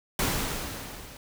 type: noise with level ramp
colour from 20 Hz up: pink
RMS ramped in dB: -25 to -46 dBFS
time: 0.19-1.17 s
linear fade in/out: 2 ms
effects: none